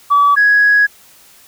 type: tone pair in turn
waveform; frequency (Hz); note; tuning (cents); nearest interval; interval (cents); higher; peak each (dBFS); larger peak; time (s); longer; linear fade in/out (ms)
sine; 1146 / 1666.6; D6 / G#6; -43 / +6; tritone; 649; second; -6; neither; 0.1-0.36 / 0.36-0.87; second; 20
effects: tanh soft clip ceiling -3 dBFS + white hiss -45 dBFS RMS until 1.47 s